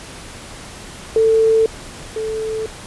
sine tone pair in turn, 445.1 / 438.7 Hz, A4 / A4, +20 / -5 cents, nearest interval unison, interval 25 cents, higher first, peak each -10 / -20 dBFS, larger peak first, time 1.16-1.66 / 2.16-2.66 s, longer neither, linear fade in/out 2 ms, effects pink hiss -35 dBFS RMS until 2.86 s + resampled to 24000 Hz

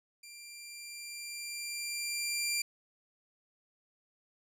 15% pulse tone with level ramp, 2375 Hz, D7, 19 cents sharp, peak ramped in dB -42 to -23 dBFS, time 0.23-2.62 s, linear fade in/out 5 ms, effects none

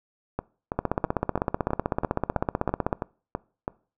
two click trains, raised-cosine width 1 ms, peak -9 / -13 dBFS, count 35 / 11, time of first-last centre 0.79-2.928 / 0.39-3.679 s, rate 15.9 / 3.04 Hz, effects noise-tail reverb RT60 0.4 s tail -23 dB re dry

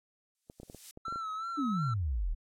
violet noise with exponential growth, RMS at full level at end -37 dBFS, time 0.35-0.91 s, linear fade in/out 1 ms, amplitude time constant 120 ms
clicks, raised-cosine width 2 ms, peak -33 dBFS, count 9, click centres 0.499 / 0.6 / 0.632 / 0.699 / 0.747 / 0.974 / 1.082 / 1.125 / 1.159 s
triangle tone with vibrato, 1318.5 Hz, E6, in tune, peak -33 dBFS, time 1.05-1.94 s, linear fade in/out 5 ms, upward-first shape sine, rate 2.8 Hz, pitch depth 60 cents each way
sine exponential sweep, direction down, 310 to 34.66 Hz, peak -29 dBFS, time 1.57-2.35 s, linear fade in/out 20 ms
effects low-pass 8000 Hz 12 dB/octave + AAC 64 kbps

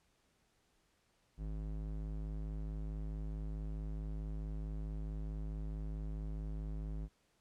square tone with band-pass filter, 52.3 Hz, G#1, 13 cents sharp, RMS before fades -41 dBFS, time 1.37-7.09 s, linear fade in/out 50 ms, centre 110 Hz, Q 0.72, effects pink hiss -75 dBFS RMS until 7.4 s + low-pass 10000 Hz 12 dB/octave

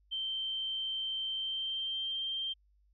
sine tone with pitch glide, 3122 to 3160 Hz, G7 to G7, -8 to +13 cents, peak -33 dBFS, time 0.11-2.54 s, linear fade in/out 20 ms, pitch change +21 cents, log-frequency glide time 1.32-2.23 s, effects added 50 Hz sine -65 dBFS peak until 2.93 s

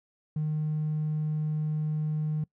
triangle tone, 153.4 Hz, D#3, 24 cents flat, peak -23 dBFS, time 0.36-2.44 s, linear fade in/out 5 ms, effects noise-tail reverb RT60 0.1 s tail -26 dB re dry + tanh soft clip ceiling -23 dBFS

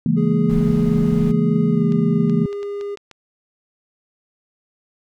sine chord, A# half-diminished seventh, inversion first, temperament just, 139.85 / 167.82 / 209.8 / 233.1 Hz, C#3 / E3 / G#3 / A#3, +16 / +31 / +18 / 0 cents, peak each -24 / -18 / -21 / -19 dBFS, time 0.06-2.46 s, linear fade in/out 2 ms
triangle tone with pitch glide, 415.3 to 405.8 Hz, G#4 to G#4, 0 to -40 cents, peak -22 dBFS, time 0.16-2.96 s, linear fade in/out 20 ms, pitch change -40 cents, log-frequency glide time 1.7-1.85 s
brown noise, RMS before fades -29 dBFS, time 0.49-1.32 s, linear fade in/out 10 ms
clicks, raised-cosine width 0.2 ms, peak -23 dBFS, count 7, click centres 1.922 / 2.297 / 2.529 / 2.63 / 2.811 / 2.973 / 3.113 s
effects none

